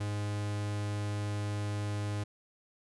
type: tone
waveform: 45% pulse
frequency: 103.5 Hz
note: G#2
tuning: 5 cents flat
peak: -32 dBFS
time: 0-2.24 s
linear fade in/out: 10 ms
effects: resampled to 24000 Hz